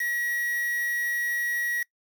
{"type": "tone with quantisation", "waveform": "triangle", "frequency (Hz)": 1912, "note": "A#6", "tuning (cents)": 43, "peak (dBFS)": -24, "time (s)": [0, 1.83], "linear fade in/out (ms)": 5, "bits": 6, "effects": ["noise-tail reverb RT60 0.1 s tail -23 dB re dry"]}